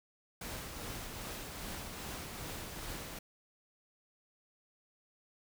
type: noise with tremolo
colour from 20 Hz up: pink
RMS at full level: -42 dBFS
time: 0.41-3.19 s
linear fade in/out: 5 ms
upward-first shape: triangle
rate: 2.5 Hz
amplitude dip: 35%
effects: none